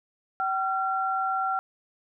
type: tone pair together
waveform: sine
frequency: 766.8 / 1368 Hz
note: G5 / F6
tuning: -38 / -36 cents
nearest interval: minor seventh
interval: 1002 cents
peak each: -27 dBFS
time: 0.4-1.59 s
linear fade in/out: 0 ms
effects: none